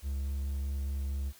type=tone with vibrato; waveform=triangle; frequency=69.1 Hz; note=C#2; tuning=5 cents flat; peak=-29 dBFS; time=0.02-1.33 s; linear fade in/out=50 ms; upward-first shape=sine; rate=4.7 Hz; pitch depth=12 cents each way; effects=white hiss -57 dBFS RMS until 1.39 s